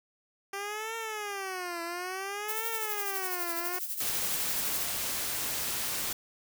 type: tone with vibrato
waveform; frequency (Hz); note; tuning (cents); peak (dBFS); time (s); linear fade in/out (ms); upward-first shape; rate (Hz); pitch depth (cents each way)
10% pulse; 392; G4; 0; -26; 0.53-3.79; 5; triangle; 0.58; 270
type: noise with tremolo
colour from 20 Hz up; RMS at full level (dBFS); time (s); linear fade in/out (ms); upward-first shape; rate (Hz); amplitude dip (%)
violet; -33; 2.48-4.84; 10; sine; 12; 60
type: noise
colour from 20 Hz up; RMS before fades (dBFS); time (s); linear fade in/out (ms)
white; -33; 4-6.13; 5
effects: none